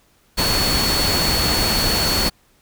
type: tone in noise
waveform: sine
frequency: 4410 Hz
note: C#8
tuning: 10 cents flat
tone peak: -20 dBFS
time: 0.37-2.3 s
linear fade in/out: 20 ms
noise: pink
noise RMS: -20 dBFS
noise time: 0.37-2.3 s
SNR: -3 dB
effects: pink hiss -58 dBFS RMS until 2.61 s